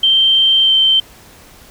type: tone with pitch glide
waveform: sine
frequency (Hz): 3136 to 3114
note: G7 to G7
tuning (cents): 0 to -12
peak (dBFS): -8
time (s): 0.03-1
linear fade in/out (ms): 5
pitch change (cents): -12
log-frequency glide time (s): 0.63-0.72
effects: pink hiss -42 dBFS RMS until 1.7 s